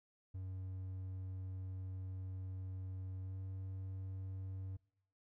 triangle tone with pitch glide, 93.8 to 95 Hz, F#2 to F#2, +24 to +46 cents, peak -40 dBFS, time 0.34-4.77 s, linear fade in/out 10 ms, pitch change +22 cents, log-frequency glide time 3.22-3.36 s, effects noise-tail reverb RT60 0.7 s tail -25 dB re dry

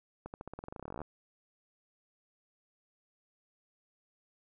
accelerating click train, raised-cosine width 1 ms, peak -28 dBFS, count 22, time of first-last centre 0.26-1.017 s, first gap 79 ms, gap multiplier 0.91, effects none

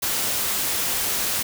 white noise, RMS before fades -24 dBFS, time 0.02-1.43 s, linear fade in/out 10 ms, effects none

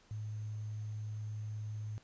sine tone with sample-and-hold, 106.8 Hz, G#2, 49 cents sharp, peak -38 dBFS, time 0.11-1.98 s, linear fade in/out 0 ms, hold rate 6300 Hz, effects pink hiss -65 dBFS RMS until 2.03 s + resampled to 16000 Hz

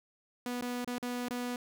sawtooth tone with dropouts, 245.3 Hz, B3, 12 cents flat, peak -30 dBFS, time 0.46-1.56 s, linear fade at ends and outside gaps 2 ms, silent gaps 0.612-0.622 / 0.846-0.875 / 0.983-1.027 / 1.285-1.307 s, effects none

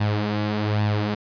sawtooth tone with flanger, 105.1 Hz, G#2, 21 cents sharp, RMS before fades -23 dBFS, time 0-1.15 s, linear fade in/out 10 ms, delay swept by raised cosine 1.1 to 6 ms, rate 1.2 Hz, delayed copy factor +0.55, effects resampled to 11025 Hz

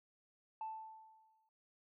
sine tone with exponential decay, 880 Hz, A5, in tune, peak -38 dBFS, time 0.61-1.49 s, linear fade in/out 2 ms, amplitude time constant 190 ms, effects noise-tail reverb RT60 0.1 s tail -24 dB re dry + tanh soft clip ceiling -37 dBFS

